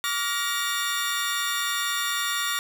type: tone cluster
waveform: sawtooth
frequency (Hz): 1150 / 1412 / 1886 / 3572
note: D6 / F6 / A#6 / A7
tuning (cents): -37 / +19 / +20 / +25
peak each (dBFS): -27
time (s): 0.04-2.59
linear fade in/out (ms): 0
effects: none